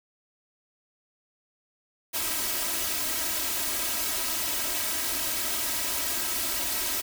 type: noise with comb filter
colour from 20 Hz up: white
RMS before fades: -29 dBFS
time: 2.13-7.02 s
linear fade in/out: 20 ms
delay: 3.1 ms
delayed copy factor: +0.95
effects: none